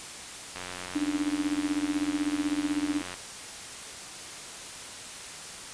click train, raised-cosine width 0.3 ms, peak -21 dBFS, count 234, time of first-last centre 0.56-3.14 s, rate 90.3 Hz
sine tone with tremolo, 294.3 Hz, D4, 4 cents sharp, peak -22 dBFS, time 0.95-3.02 s, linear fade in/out 10 ms, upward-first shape triangle, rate 16 Hz, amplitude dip 90%
effects white hiss -41 dBFS RMS until 5.73 s + resampled to 22050 Hz

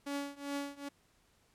sawtooth tone with tremolo, 282.9 Hz, C#4, 35 cents sharp, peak -30 dBFS, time 0.06-0.89 s, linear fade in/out 10 ms, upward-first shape triangle, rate 2.5 Hz, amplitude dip 95%, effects pink hiss -70 dBFS RMS until 1.54 s + low-pass 12000 Hz 12 dB/octave

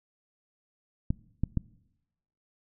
clicks, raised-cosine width 5 ms, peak -14 dBFS, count 3, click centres 1.105 / 1.436 / 1.573 s, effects noise-tail reverb RT60 0.9 s tail -22 dB re dry

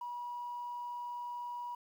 triangle tone, 967 Hz, B5, 37 cents flat, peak -35 dBFS, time 0.01-1.75 s, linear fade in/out 5 ms, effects tanh soft clip ceiling -36 dBFS + 11-bit

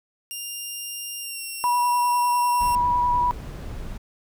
10% pulse tone with pitch glide, 2800 to 2736 Hz, F7 to F7, +4 to -36 cents, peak -23 dBFS, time 0.31-2.75 s, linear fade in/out 0 ms, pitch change -40 cents, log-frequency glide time 1.21-1.42 s
sine tone with vibrato, 976 Hz, B5, 21 cents flat, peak -18 dBFS, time 1.64-3.31 s, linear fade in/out 0 ms, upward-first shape sine, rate 10 Hz, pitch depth 14 cents each way
brown noise, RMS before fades -33 dBFS, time 2.6-3.98 s, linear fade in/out 10 ms
effects none

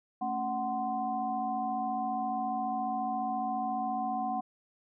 sine tone cluster, 222 / 276.5 / 745 / 1041 Hz, A3 / C#4 / F#5 / C6, +16 / -4 / +12 / -9 cents, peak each -38 / -40 / -31 / -40 dBFS, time 0.21-4.41 s, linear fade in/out 10 ms, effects none

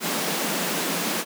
pink high-pass noise, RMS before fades -26 dBFS, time 0-1.25 s, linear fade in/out 50 ms, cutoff 160 Hz, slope 96 dB/octave, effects none

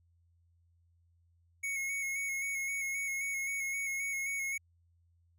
square tone with vibrato, 2198 Hz, C#7, 15 cents flat, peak -34 dBFS, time 1.63-4.58 s, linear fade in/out 10 ms, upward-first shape square, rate 3.8 Hz, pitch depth 24 cents each way, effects added 85 Hz sine -66 dBFS peak until 5.38 s

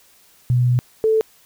sine tone pair in turn, 123.47 / 440 Hz, B2 / A4, 0 / 0 cents, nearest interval octave + minor seventh, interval 2200 cents, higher second, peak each -13 dBFS, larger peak neither, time 0.5-0.79 / 1.04-1.21 s, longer first, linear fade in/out 0 ms, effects white hiss -53 dBFS RMS until 1.45 s

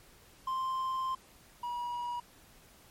triangle tone pair in turn, 1046.5 / 964.2 Hz, C6 / B5, 0 / -42 cents, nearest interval minor second, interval 142 cents, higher first, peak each -29 / -32 dBFS, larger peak first, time 0.47-1.15 / 1.63-2.2 s, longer first, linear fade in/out 5 ms, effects pink hiss -59 dBFS RMS until 2.9 s + MP3 64 kbps

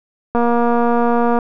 click train, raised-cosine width 1 ms, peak -4 dBFS, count 247, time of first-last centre 0.35-1.388 s, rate 237 Hz, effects none

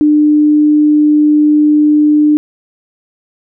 sine tone, 299.9 Hz, D4, 36 cents sharp, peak -5 dBFS, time 0.01-2.37 s, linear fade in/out 0 ms, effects none

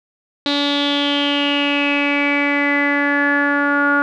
sawtooth tone with low-pass filter sweep, 286.2 Hz, D4, 45 cents flat, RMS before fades -17 dBFS, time 0.46-4.02 s, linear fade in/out 0 ms, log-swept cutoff 3900 to 1400 Hz, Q 8.5, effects none

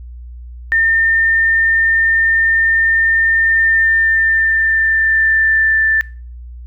sine tone with pitch glide, 1810 to 1769.7 Hz, A6 to A6, +48 to +10 cents, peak -10 dBFS, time 0.72-6.01 s, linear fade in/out 0 ms, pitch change -38 cents, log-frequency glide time 3.38-5.84 s, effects noise-tail reverb RT60 0.4 s tail -22 dB re dry + added 60 Hz sine -29 dBFS peak until 6.66 s

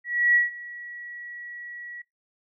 sine tone with ADSR envelope, 1927 Hz, B6, 43 cents flat, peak -15 dBFS, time 0.04-2.02 s, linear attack 310 ms, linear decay 150 ms, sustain -21 dB, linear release 8 ms, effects noise-tail reverb RT60 0.2 s tail -24 dB re dry

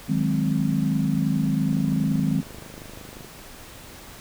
sine chord, Ab dominant seventh, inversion second, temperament equal, 155.56 / 185 / 207.7 / 261.6 Hz, Eb3 / Gb3 / Ab3 / C4, 0 / 0 / 0 / 0 cents, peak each -24 / -27 / -25 / -26 dBFS, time 0.08-2.42 s, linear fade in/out 20 ms
click train, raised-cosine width 2 ms, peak -28 dBFS, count 41, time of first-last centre 1.69-3.246 s, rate 25.7 Hz
effects pink hiss -43 dBFS RMS until 4.2 s

